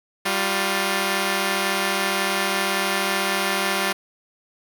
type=tone pair together; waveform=5% pulse; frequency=196 / 353.9 Hz; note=G3 / F4; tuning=0 / +23 cents; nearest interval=minor seventh; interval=1023 cents; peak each=-12 dBFS; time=0.25-3.93 s; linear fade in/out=10 ms; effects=none